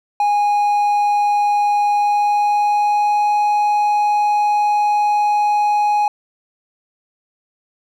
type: tone with pitch glide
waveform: triangle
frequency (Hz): 825 to 832.7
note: G#5 to G#5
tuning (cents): -12 to +4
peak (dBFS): -11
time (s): 0.2-6.08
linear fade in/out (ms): 2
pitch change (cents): +16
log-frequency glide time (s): 1.94-3.33
effects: none